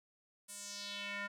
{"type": "tone with band-pass filter sweep", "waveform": "square", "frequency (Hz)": 202.3, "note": "G#3", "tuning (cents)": -45, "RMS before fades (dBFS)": -44, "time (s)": [0.48, 1.28], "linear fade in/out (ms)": 20, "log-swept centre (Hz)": [10000, 1600], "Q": 2.6, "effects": []}